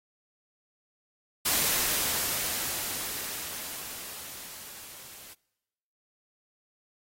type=noise with level ramp; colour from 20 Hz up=white; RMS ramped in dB=-25 to -48 dBFS; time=1.45-5.34 s; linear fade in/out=10 ms; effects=noise-tail reverb RT60 1.0 s tail -24 dB re dry + AAC 48 kbps